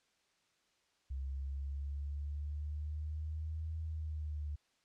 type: linear two-way sweep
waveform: sine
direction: up then down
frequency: 66.7 to 80.1 to 73.3 Hz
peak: -37 dBFS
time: 1.1-4.56 s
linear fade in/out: 10 ms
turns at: 3.79 s
effects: white hiss -75 dBFS RMS until 4.84 s + low-pass 6000 Hz 12 dB/octave